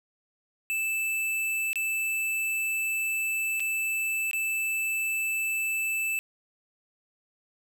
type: tone with dropouts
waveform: square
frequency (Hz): 2637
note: E7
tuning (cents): 0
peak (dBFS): -27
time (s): 0.7-6.19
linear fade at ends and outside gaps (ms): 0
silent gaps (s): 1.731-1.757 / 3.597-3.603 / 4.312-4.332
effects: none